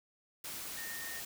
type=tone in noise; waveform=sine; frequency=1838 Hz; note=A#6; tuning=25 cents flat; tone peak=-44 dBFS; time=0.77-1.2 s; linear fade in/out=5 ms; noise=white; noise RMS=-43 dBFS; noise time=0.44-1.25 s; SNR=-4 dB; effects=none